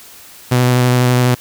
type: tone with vibrato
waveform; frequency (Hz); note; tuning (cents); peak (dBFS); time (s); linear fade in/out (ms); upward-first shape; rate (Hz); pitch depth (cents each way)
sawtooth; 124.6; B2; +16; -6; 0.51-1.35; 10; square; 12; 12
effects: white hiss -39 dBFS RMS until 1.4 s